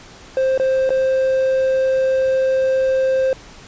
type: tone with dropouts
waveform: triangle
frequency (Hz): 526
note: C5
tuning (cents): +9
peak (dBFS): -12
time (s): 0.37-3.33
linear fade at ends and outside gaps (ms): 1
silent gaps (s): 0.577-0.598 / 0.893-0.904
effects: pink hiss -41 dBFS RMS until 3.67 s + resampled to 16000 Hz